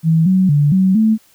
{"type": "tone with pitch steps", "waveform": "sine", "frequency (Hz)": [162, 187.3, 145.7, 188.8, 219.3], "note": ["E3", "F#3", "D3", "F#3", "A3"], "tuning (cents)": [-30, 21, -13, 35, -6], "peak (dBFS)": -9, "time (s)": [0.03, 1.18], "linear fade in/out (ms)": 50, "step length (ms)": 230, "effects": ["white hiss -52 dBFS RMS until 1.34 s"]}